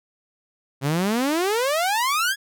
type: exponential sweep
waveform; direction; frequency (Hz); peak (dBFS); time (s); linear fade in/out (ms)
sawtooth; up; 131.6 to 1700; -16; 0.81-2.36; 50
effects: none